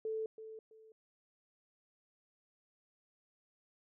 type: tone with echo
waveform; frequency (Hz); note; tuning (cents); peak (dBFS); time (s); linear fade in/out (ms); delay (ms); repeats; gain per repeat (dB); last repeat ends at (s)
sine; 440; A4; 0; -35; 0.05-0.26; 2; 330; 2; -11; 0.92
effects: none